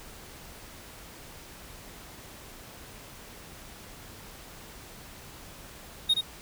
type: tone with echo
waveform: triangle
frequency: 3729 Hz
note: A#7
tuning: in tune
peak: -18 dBFS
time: 6.09-6.14 s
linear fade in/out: 10 ms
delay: 72 ms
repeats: 1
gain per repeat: -5 dB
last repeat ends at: 6.212 s
effects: pink hiss -47 dBFS RMS until 6.41 s